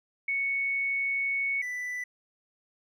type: tone pair in turn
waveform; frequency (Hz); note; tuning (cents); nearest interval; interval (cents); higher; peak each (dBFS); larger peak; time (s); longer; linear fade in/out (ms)
sine / triangle; 2217 / 1983.9; C#7 / B6; 0 / +7; major second; 193; first; -26 / -30; first; 0.28-1.62 / 1.62-2.04; first; 5
effects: none